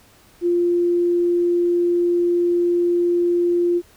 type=tone; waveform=sine; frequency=348.5 Hz; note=F4; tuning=4 cents flat; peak=-15 dBFS; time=0.41-3.82 s; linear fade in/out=50 ms; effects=pink hiss -52 dBFS RMS until 3.96 s